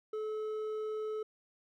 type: tone with hard clipping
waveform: sine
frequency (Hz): 431.6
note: A4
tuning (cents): -33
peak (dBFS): -36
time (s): 0.13-1.23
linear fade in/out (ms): 5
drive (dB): 5
effects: none